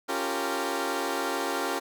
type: chord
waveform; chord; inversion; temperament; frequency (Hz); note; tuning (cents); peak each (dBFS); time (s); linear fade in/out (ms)
15% pulse; G half-diminished seventh; second; equal with one note detuned; 277.2 / 349.2 / 392 / 461.1; Db4 / F4 / G4 / Bb4; 0 / 0 / 0 / -19; -27; 0.08-1.8; 20
effects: none